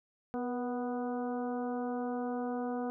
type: harmonic tone with a mistuned harmonic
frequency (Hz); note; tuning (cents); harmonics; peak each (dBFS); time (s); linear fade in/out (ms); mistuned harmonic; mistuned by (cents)
246.9; B3; 0; 1 / 2 / 3 / 4 / 5 / 6; -35 / -38 / -40 / -48 / -49 / -52; 0.34-2.9; 0; 2; -30
effects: none